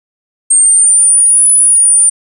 sine exponential two-way sweep, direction up then down, 8550 to 9956 to 9140 Hz, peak -4 dBFS, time 0.5-2.1 s, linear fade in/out 10 ms, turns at 1.52 s, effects none

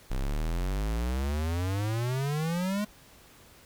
square exponential sweep, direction up, 31.11 to 212.5 Hz, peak -28 dBFS, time 0.1-2.85 s, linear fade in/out 10 ms, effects pink hiss -55 dBFS RMS until 3.65 s

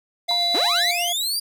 square tone with tremolo, 698.5 Hz, F5, in tune, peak -25 dBFS, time 0.28-1.13 s, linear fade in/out 10 ms, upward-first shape triangle, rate 8.4 Hz, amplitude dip 30%
sine tone, 3951 Hz, B7, in tune, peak -19 dBFS, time 0.29-0.91 s, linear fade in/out 2 ms
sine tone with exponential decay, 950 Hz, A#5, 33 cents sharp, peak -25 dBFS, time 0.31-0.45 s, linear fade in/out 0 ms, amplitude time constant 30 ms
sawtooth linear sweep, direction up, 230 to 4864 Hz, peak -19 dBFS, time 0.54-1.4 s, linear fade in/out 10 ms
effects none

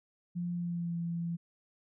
sine tone with pitch glide, 174.61 to 169.54 Hz, F3 to E3, 0 to +49 cents, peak -32 dBFS, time 0.35-1.37 s, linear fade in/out 20 ms, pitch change -51 cents, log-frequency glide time 0.53-0.97 s, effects none

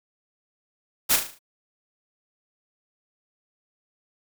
white noise with echo, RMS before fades -19 dBFS, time 1.09-1.17 s, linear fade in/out 20 ms, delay 37 ms, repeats 6, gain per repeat -6 dB, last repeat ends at 1.392 s, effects none

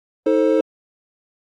triangle chord, A diminished, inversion second, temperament just, 316.8 / 440 / 528 Hz, Eb4 / A4 / C5, +31 / 0 / +16 cents, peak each -16 dBFS, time 0.26-0.61 s, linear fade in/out 5 ms, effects AAC 32 kbps

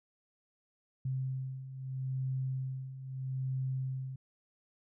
sine beating tone pair, 130.81 / 131.59 Hz, C3 / C3, 0 / +10 cents, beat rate 0.78 Hz, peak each -40 / -35 dBFS, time 1.05-4.16 s, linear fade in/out 5 ms, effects none

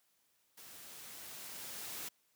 white noise with level ramp, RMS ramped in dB -54 to -43 dBFS, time 0.57-2.09 s, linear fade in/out 10 ms, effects white hiss -75 dBFS RMS until 2.35 s + high-pass 80 Hz 12 dB/octave

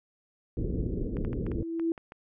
pink low-pass noise, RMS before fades -31 dBFS, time 0.57-1.63 s, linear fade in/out 2 ms, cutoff 460 Hz, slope 48 dB/octave
sine tone with exponential growth, 330.8 Hz, E4, 6 cents sharp, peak -23 dBFS, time 0.9-1.92 s, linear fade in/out 1 ms, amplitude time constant 220 ms
clicks, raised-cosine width 0.5 ms, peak -29 dBFS, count 8, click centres 1.169 / 1.249 / 1.331 / 1.466 / 1.517 / 1.797 / 1.978 / 2.121 s
effects none

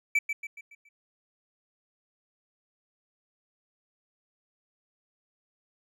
triangle tone with echo, 2313 Hz, D7, 27 cents flat, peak -19 dBFS, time 0.15-0.19 s, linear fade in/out 5 ms, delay 140 ms, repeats 5, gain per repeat -7 dB, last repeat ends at 0.89 s, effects none

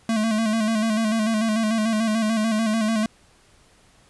square tone with vibrato, 220 Hz, A3, in tune, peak -20 dBFS, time 0.09-3.06 s, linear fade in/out 2 ms, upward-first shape square, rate 6.8 Hz, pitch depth 47 cents each way, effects pink hiss -56 dBFS RMS until 4.09 s + resampled to 24000 Hz

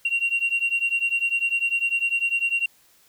sine beating tone pair, 2752 / 2762 Hz, F7 / F7, -26 / -20 cents, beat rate 10 Hz, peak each -22 / -23 dBFS, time 0.05-2.66 s, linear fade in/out 5 ms, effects tanh soft clip ceiling -16 dBFS + white hiss -58 dBFS RMS until 3.08 s

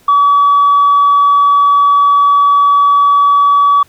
sine tone, 1141 Hz, C#6, 50 cents sharp, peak -4 dBFS, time 0.08-3.83 s, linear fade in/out 5 ms, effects tanh soft clip ceiling -2 dBFS + pink hiss -48 dBFS RMS until 3.88 s

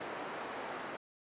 pink band-pass noise, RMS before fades -42 dBFS, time 0-0.97 s, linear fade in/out 10 ms, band 390 to 1700 Hz, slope 12 dB/octave, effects resampled to 8000 Hz

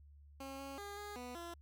15% pulse tone with pitch steps, 271.1 / 274.2 / 405.4 / 412.4 / 246.9 / 341.7 Hz, C#4 / C#4 / G#4 / G#4 / B3 / F4, -38 / -19 / -42 / -12 / 0 / -38 cents, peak -39 dBFS, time 0.4-1.54 s, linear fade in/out 5 ms, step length 190 ms, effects added 72 Hz sine -57 dBFS peak until 1.61 s

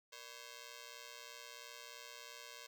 5% pulse ring-modulated tone, 532 Hz, C5, 29 cents sharp, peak -36 dBFS, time 0.12-2.67 s, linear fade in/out 10 ms, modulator 61.5 Hz, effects none

